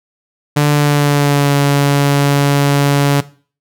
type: tone with pitch glide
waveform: sawtooth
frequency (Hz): 146.83 to 141.91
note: D3 to C#3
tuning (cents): 0 to +41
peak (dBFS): -5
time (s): 0.56-3.21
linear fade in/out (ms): 10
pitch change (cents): -59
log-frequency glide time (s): 0.73-1.51
effects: noise-tail reverb RT60 0.4 s tail -18 dB re dry